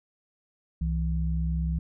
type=tone pair together; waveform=sine; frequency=65.08 / 164 Hz; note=C2 / E3; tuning=-9 / -9 cents; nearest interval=octave + major third; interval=1600 cents; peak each=-26 / -29 dBFS; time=0.81-1.79 s; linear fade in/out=5 ms; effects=none